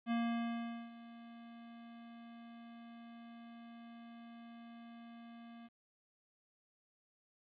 square tone with ADSR envelope, 233.1 Hz, A#3, in tune, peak -33 dBFS, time 0.06-5.69 s, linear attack 53 ms, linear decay 790 ms, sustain -19 dB, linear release 33 ms, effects resampled to 8000 Hz + 12-bit

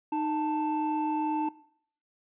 triangle tone pair together, 308.4 / 883 Hz, D#4 / A5, -15 / +6 cents, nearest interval octave + tritone, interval 1821 cents, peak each -28 dBFS, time 0.12-1.49 s, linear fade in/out 5 ms, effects noise-tail reverb RT60 0.6 s tail -19 dB re dry + resampled to 8000 Hz

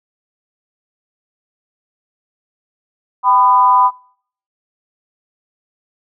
sine tone with amplitude modulation, 1000 Hz, B5, 21 cents sharp, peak -4 dBFS, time 3.23-3.91 s, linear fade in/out 50 ms, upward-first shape sine, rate 220 Hz, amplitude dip 85%, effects noise-tail reverb RT60 0.6 s tail -26 dB re dry

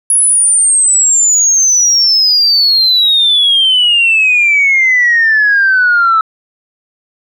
sine exponential sweep, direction down, 10548 to 1302 Hz, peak -5 dBFS, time 0.1-6.21 s, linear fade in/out 2 ms, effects tanh soft clip ceiling -2 dBFS

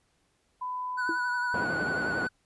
sine tone with pitch glide, 1001 to 978.7 Hz, B5 to B5, +23 to -16 cents, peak -31 dBFS, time 0.61-1.65 s, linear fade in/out 10 ms, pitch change -39 cents, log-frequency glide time 1.01-1.36 s
triangle tone with vibrato, 1480 Hz, F#6, in tune, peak -27 dBFS, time 0.97-2.29 s, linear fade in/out 20 ms, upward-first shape triangle, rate 11 Hz, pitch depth 41 cents each way
sine tone with exponential decay, 329.6 Hz, E4, in tune, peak -26 dBFS, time 1.09-1.21 s, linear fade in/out 2 ms, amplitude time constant 24 ms
pink band-pass noise, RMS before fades -34 dBFS, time 1.54-2.27 s, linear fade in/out 2 ms, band 170 to 1000 Hz, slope 12 dB/octave
effects pink hiss -71 dBFS RMS until 2.45 s + resampled to 24000 Hz

